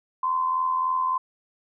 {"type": "tone with amplitude modulation", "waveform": "sine", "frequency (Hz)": 1032, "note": "C6", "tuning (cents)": -24, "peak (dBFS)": -19, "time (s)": [0.23, 1.18], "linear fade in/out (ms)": 5, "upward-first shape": "sine", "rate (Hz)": 83.4, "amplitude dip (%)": 50, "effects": []}